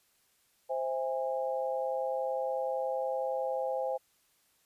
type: chord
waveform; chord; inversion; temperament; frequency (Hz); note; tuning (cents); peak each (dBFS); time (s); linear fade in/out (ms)
sine; C augmented; none; just; 523.3 / 654.1 / 817.6; C5 / E5 / G#5; 0 / -14 / -27; -32 / -37 / -36; 0.69-3.98; 20
effects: white hiss -70 dBFS RMS until 4.65 s + resampled to 32000 Hz